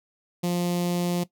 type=tone with notch filter; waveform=sawtooth; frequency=175.6 Hz; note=F3; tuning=10 cents sharp; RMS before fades=-25 dBFS; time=0.43-1.24 s; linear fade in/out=10 ms; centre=1500 Hz; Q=0.74; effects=noise-tail reverb RT60 0.1 s tail -17 dB re dry